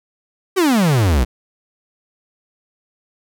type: exponential sweep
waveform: 45% pulse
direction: down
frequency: 398.1 to 56.4 Hz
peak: -12 dBFS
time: 0.56-1.25 s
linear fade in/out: 20 ms
effects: none